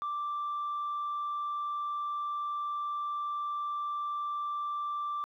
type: tone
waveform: sine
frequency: 1174.7 Hz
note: D6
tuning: in tune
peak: -30 dBFS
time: 0.02-5.24 s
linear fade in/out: 0 ms
effects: tanh soft clip ceiling -29 dBFS + 12-bit